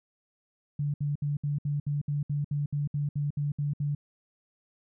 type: tone bursts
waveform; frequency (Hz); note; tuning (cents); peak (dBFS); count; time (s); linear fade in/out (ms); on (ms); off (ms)
sine; 145.1; D3; -21; -26; 15; 0.79-3.95; 5; 150; 65
effects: none